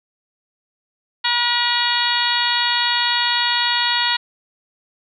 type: harmonic tone with a mistuned harmonic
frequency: 480 Hz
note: B4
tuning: 49 cents flat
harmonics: 2 / 3 / 4 / 5 / 6 / 7 / 8 / 9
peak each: -23 / -26 / -23 / -29 / -25 / -25 / -25 / -24 dBFS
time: 1.24-4.17 s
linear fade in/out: 10 ms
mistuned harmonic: 8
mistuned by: -29 cents
effects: none